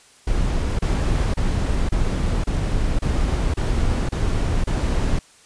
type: noise bursts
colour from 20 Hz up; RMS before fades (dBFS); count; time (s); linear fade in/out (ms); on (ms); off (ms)
brown; -20; 9; 0.27-5.19; 5; 520; 30
effects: white hiss -51 dBFS RMS until 5.45 s + resampled to 22050 Hz